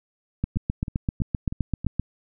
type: two click trains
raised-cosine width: 5 ms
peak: -11 / -19 dBFS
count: 13 / 5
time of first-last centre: 0.44-1.996 / 0.56-1.846 s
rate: 7.71 / 3.11 Hz
effects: none